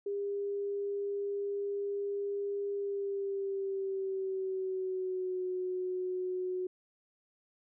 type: tone with pitch glide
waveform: sine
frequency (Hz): 402.7 to 367.2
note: G4 to F#4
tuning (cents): +47 to -13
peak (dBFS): -32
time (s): 0.06-6.67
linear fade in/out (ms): 5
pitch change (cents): -160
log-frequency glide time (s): 2.72-5.44
effects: none